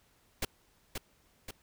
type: noise with echo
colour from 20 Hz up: pink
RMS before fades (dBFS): -32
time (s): 0.42-0.45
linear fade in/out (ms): 5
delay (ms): 530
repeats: 2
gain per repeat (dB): -5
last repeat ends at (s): 1.51
effects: pink hiss -68 dBFS RMS until 1.62 s